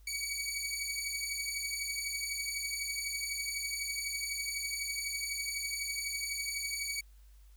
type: beating tone pair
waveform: 15% pulse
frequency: 2256 / 2268 Hz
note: C#7 / C#7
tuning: +30 / +39 cents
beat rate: 12 Hz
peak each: -32 / -30 dBFS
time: 0.07-7.01 s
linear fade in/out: 5 ms
effects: added 50 Hz sine -54 dBFS peak until 7.56 s + white hiss -70 dBFS RMS until 7.56 s